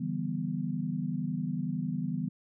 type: chord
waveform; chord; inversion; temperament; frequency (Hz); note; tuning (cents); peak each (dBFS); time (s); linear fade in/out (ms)
sine; E minor seventh; third; equal with one note detuned; 144.73 / 164.81 / 196 / 246.9; D3 / E3 / G3 / B3; -25 / 0 / 0 / 0; -37 / -34 / -36 / -35; 0-2.29; 10
effects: none